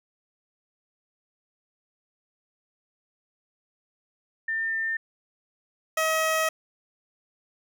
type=tone pair in turn; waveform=sine / 15% pulse; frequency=1801 / 636.7 Hz; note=A6 / D#5; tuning=+40 / +40 cents; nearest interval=octave + tritone; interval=1800 cents; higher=first; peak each=-25 / -16 dBFS; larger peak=second; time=4.48-4.97 / 5.97-6.49 s; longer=second; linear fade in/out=5 ms; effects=none